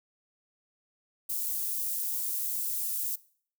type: high-pass noise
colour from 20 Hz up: white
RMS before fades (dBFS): -32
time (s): 1.29-3.16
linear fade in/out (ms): 10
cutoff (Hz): 11000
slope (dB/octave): 12
effects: noise-tail reverb RT60 0.5 s tail -20 dB re dry